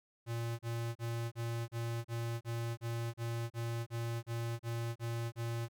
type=tone bursts; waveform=square; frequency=116.54 Hz; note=A#2; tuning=in tune; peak=-36 dBFS; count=15; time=0.26-5.686 s; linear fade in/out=50 ms; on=330 ms; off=34 ms; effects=none